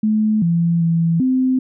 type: tone with pitch steps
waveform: sine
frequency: 215.3 / 169 / 166.2 / 258.4 Hz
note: A3 / E3 / E3 / C4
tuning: -37 / +43 / +15 / -21 cents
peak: -13 dBFS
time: 0.03-1.59 s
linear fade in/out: 5 ms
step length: 390 ms
effects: none